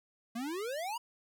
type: exponential sweep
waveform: square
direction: up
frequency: 222.4 to 987.8 Hz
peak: -36 dBFS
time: 0.35-0.98 s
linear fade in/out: 10 ms
effects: none